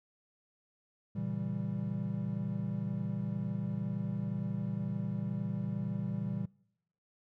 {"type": "chord", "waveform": "triangle", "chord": "A# diminished seventh", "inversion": "none", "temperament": "equal", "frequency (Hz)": [116.54, 138.59, 164.81, 196], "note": ["A#2", "C#3", "E3", "G3"], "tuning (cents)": [0, 0, 0, 0], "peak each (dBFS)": [-37, -39, -37, -35], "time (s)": [1.15, 6.46], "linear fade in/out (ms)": 10, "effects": ["noise-tail reverb RT60 0.8 s tail -25 dB re dry"]}